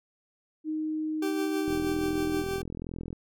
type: tone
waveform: sine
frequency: 311 Hz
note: D#4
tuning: 1 cent flat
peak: -28 dBFS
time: 0.64-2.45 s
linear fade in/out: 50 ms
type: tone with tremolo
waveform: 40% pulse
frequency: 389.3 Hz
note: G4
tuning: 12 cents flat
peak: -28 dBFS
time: 1.22-2.62 s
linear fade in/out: 5 ms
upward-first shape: sine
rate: 6.3 Hz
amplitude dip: 40%
type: click train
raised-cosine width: 3 ms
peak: -24 dBFS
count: 62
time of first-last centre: 1.68-3.129 s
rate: 42.1 Hz
effects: none